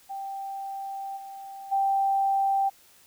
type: tone with level steps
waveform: sine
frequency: 784 Hz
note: G5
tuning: in tune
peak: -32 / -38 / -21 dBFS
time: 0.09-2.7 s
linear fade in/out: 20 ms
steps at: 1.16 / 1.71 s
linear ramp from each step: 20 ms
effects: white hiss -57 dBFS RMS until 3.06 s